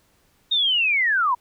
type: linear sweep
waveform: sine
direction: down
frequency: 3729 to 932.3 Hz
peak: -17 dBFS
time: 0.51-1.35 s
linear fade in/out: 10 ms
effects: pink hiss -62 dBFS RMS until 1.4 s